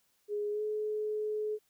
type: tone with pitch glide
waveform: sine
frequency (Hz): 415.3 to 426.2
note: G#4 to G#4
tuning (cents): 0 to +45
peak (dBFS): -31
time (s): 0.28-1.59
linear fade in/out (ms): 50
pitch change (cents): +45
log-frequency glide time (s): 0.51-0.62
effects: white hiss -73 dBFS RMS until 1.69 s